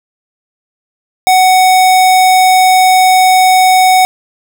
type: tone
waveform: square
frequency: 745 Hz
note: F#5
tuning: 12 cents sharp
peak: -5 dBFS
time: 1.27-4.05 s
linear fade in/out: 0 ms
effects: none